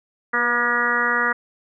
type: harmonic tone with a mistuned harmonic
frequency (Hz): 239.7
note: A#3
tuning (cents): +48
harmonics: 1 / 2 / 3 / 4 / 5 / 6 / 7 / 8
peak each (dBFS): -32 / -29 / -34 / -29 / -24 / -23 / -25 / -23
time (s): 0.33-1.33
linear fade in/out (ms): 10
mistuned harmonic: 2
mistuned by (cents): +18
effects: none